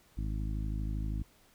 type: harmonic tone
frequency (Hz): 52.6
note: G#1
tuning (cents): +23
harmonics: 1 / 2 / 3 / 4 / 5 / 6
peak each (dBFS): -33 / -39 / -43 / -45 / -47 / -49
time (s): 0.17-1.23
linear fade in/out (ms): 10
effects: pink hiss -64 dBFS RMS until 1.54 s